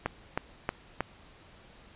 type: click train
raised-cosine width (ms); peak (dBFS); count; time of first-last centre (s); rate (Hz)
0.5; -13; 4; 0.06-1.006; 3.17
effects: pink hiss -55 dBFS RMS until 1.95 s + resampled to 8000 Hz